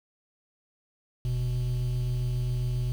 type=tone pair together; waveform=triangle; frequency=43.65 / 123.47 Hz; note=F1 / B2; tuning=0 / 0 cents; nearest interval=octave + tritone; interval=1800 cents; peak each=-29 / -24 dBFS; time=1.25-2.92 s; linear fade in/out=0 ms; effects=tanh soft clip ceiling -18 dBFS + 8-bit